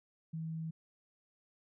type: tone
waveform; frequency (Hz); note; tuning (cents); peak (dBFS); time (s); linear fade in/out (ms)
sine; 161.3; E3; -37; -37; 0.33-0.71; 10
effects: none